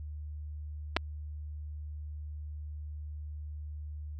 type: clicks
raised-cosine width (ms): 0.3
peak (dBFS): -11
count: 2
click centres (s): 0.965 / 0.968
effects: added 75 Hz sine -38 dBFS peak until 4.19 s